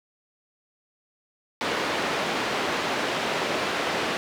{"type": "band-pass noise", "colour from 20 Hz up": "pink", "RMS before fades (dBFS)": -27, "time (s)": [1.61, 4.17], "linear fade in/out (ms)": 0, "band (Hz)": [310, 3500], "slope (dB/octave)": 12, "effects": []}